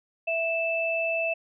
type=tone pair together; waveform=sine; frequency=659.3 / 2637 Hz; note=E5 / E7; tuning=0 / 0 cents; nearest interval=2 octaves; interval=2400 cents; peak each=-27 dBFS; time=0.27-1.34 s; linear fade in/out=10 ms; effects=none